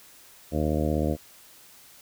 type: harmonic tone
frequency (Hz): 76.5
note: D#2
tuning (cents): -29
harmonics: 1 / 2 / 3 / 4 / 5 / 6 / 7 / 8 / 9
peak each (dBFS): -28 / -30 / -30 / -30 / -36 / -34 / -32 / -36 / -37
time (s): 0.51-1.17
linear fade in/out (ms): 50
effects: white hiss -52 dBFS RMS until 2.01 s